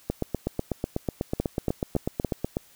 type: two click trains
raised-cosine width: 2 ms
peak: -12 / -11 dBFS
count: 21 / 4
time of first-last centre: 0.1-2.569 / 1.4-2.247 s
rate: 8.1 / 3.54 Hz
effects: white hiss -56 dBFS RMS until 2.75 s